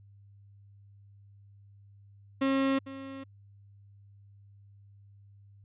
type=tone with echo; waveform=35% pulse; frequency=270 Hz; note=C#4; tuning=45 cents flat; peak=-23 dBFS; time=2.41-2.79 s; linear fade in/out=10 ms; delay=450 ms; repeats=1; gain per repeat=-15 dB; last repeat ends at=3.24 s; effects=added 100 Hz sine -53 dBFS peak until 5.64 s + resampled to 8000 Hz